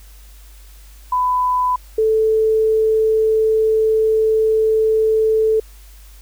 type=tone pair in turn; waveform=sine; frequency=1000 / 438.9 Hz; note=B5 / A4; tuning=+21 / -4 cents; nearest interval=octave + major second; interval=1425 cents; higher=first; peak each=-14 / -12 dBFS; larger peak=second; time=1.12-1.76 / 1.98-5.6 s; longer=second; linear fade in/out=5 ms; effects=added 50 Hz sine -39 dBFS peak until 6.21 s + white hiss -49 dBFS RMS until 6.21 s